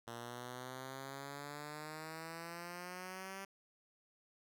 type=exponential sweep; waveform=5% pulse; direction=up; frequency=116.54 to 195.9 Hz; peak=-34 dBFS; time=0.07-3.45 s; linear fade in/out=5 ms; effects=none